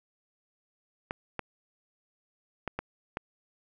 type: clicks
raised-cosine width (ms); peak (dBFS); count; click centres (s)
0.5; -17; 5; 1.109 / 1.393 / 2.677 / 2.79 / 3.171
effects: none